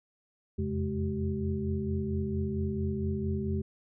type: tone cluster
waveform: sine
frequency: 84.7 / 89.1 / 134.9 / 210.7 / 384.1 Hz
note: E2 / F2 / C#3 / G#3 / G4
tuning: +48 / +35 / -47 / +25 / -35 cents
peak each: -34 / -37 / -37 / -33 / -36 dBFS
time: 0.58-3.62 s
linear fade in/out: 10 ms
effects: none